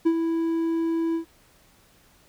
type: tone with ADSR envelope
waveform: triangle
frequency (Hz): 329.6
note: E4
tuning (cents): 0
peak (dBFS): -13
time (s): 0.05-1.25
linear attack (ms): 17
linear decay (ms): 63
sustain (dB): -7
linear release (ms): 100
effects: pink hiss -58 dBFS RMS until 2.28 s